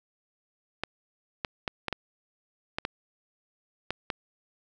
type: clicks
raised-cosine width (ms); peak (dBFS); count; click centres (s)
0.3; -13; 9; 0.836 / 1.448 / 1.678 / 1.883 / 1.927 / 2.785 / 2.851 / 3.906 / 4.102
effects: none